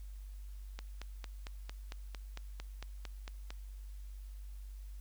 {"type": "click train", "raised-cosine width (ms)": 0.2, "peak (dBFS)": -27, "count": 13, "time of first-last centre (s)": [0.79, 3.505], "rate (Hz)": 4.42, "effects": ["added 49 Hz sine -44 dBFS peak until 5 s", "white hiss -67 dBFS RMS until 5 s"]}